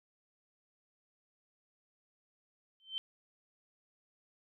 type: tone with exponential growth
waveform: sine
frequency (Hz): 3100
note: G7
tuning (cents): -20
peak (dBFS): -31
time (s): 2.8-2.98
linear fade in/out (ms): 0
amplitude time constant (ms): 39
effects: none